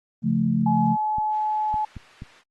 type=chord; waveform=sine; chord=Db augmented; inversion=none; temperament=equal; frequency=138.59 / 174.61 / 220 Hz; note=Db3 / F3 / A3; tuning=0 / 0 / 0 cents; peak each=-26 / -24 / -21 dBFS; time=0.22-0.97 s; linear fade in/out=50 ms
type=tone with pitch glide; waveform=sine; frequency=848 to 855.9 Hz; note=G#5 to A5; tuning=+36 to -48 cents; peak=-21 dBFS; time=0.66-1.85 s; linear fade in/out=5 ms; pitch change=+16 cents; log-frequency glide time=0.86-0.97 s
type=clicks; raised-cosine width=5 ms; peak=-23 dBFS; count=4; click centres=1.184 / 1.742 / 1.967 / 2.221 s
type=noise; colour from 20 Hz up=blue; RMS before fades=-36 dBFS; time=1.29-2.44 s; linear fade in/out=50 ms
effects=low-pass 2000 Hz 12 dB/octave + Opus 24 kbps